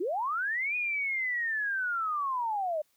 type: linear two-way sweep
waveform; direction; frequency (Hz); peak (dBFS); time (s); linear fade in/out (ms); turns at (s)
sine; up then down; 311.1 to 2482 to 589; -28; 0-2.82; 10; 0.76
effects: white hiss -71 dBFS RMS until 2.96 s